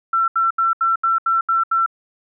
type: tone bursts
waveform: sine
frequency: 1346 Hz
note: E6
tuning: 36 cents sharp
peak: -14 dBFS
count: 8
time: 0.13-1.862 s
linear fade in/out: 5 ms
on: 150 ms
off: 76 ms
effects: none